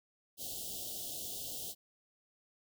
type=band-stop noise; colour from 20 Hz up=white; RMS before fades=-42 dBFS; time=0.37-1.75 s; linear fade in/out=50 ms; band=780 to 2900 Hz; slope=96 dB/octave; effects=none